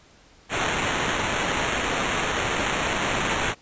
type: noise with sample-and-hold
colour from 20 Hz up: blue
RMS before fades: -25 dBFS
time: 0.49-3.55 s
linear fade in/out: 50 ms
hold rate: 4900 Hz
effects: pink hiss -54 dBFS RMS until 3.61 s + resampled to 16000 Hz